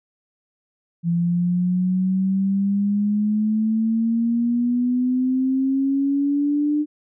sine exponential sweep, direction up, 168.9 to 300.5 Hz, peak -17 dBFS, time 1.03-6.86 s, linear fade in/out 50 ms, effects none

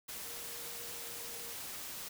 sine tone in noise, 471.1 Hz, A#4, 18 cents sharp, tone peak -55 dBFS, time 0.25-1.54 s, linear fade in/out 10 ms, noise white, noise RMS -44 dBFS, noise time 0.08-2.09 s, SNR -14 dB, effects none

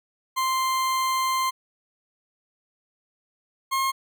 40% pulse tone pair in turn, 1046.5 / 1071.6 Hz, C6 / C6, 0 / +41 cents, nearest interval unison, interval 41 cents, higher second, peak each -21 dBFS, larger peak neither, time 0.36-1.51 / 3.71-3.92 s, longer first, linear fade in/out 20 ms, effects none

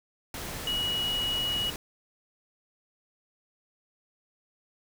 sine tone in noise, 2911 Hz, F#7, 29 cents flat, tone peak -27 dBFS, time 0.67-1.7 s, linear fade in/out 2 ms, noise pink, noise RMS -37 dBFS, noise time 0.34-1.76 s, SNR +7 dB, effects none

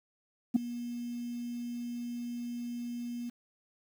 sine tone with ADSR envelope, 239.7 Hz, A#3, 48 cents sharp, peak -16 dBFS, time 0.54-3.3 s, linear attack 20 ms, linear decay 7 ms, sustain -19 dB, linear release 10 ms, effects tanh soft clip ceiling -18 dBFS + 9-bit

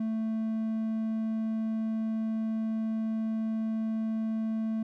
triangle tone, 221.4 Hz, A3, 11 cents sharp, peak -26 dBFS, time 0-4.83 s, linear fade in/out 5 ms, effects none

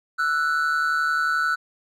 triangle tone pair together, 1328.7 / 1480 Hz, E6 / F#6, +13 / 0 cents, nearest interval major second, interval 187 cents, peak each -22 / -20 dBFS, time 0.18-1.56 s, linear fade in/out 20 ms, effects none

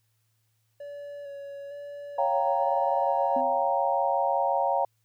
triangle tone with vibrato, 568 Hz, C#5, 42 cents sharp, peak -35 dBFS, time 0.8-3.41 s, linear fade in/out 5 ms, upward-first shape square, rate 1.1 Hz, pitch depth 19 cents each way
sine chord, G half-diminished seventh, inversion second, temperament equal, 554.4 / 698.5 / 784 / 932.3 Hz, Db5 / F5 / G5 / Bb5, 0 / 0 / 0 / 0 cents, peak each -28 dBFS, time 2.18-4.85 s, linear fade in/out 5 ms
sine tone with exponential decay, 257.8 Hz, C4, 26 cents flat, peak -30 dBFS, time 3.36-3.77 s, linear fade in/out 5 ms, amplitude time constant 88 ms
effects added 111 Hz sine -70 dBFS peak until 5.04 s + white hiss -75 dBFS RMS until 5.04 s

